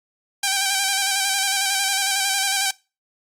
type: tone with vibrato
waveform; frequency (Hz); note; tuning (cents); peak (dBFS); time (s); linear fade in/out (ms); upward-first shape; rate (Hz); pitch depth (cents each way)
5% pulse; 784; G5; 0; -7; 0.43-2.71; 5; square; 11; 32
effects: noise-tail reverb RT60 0.3 s tail -23 dB re dry + Opus 32 kbps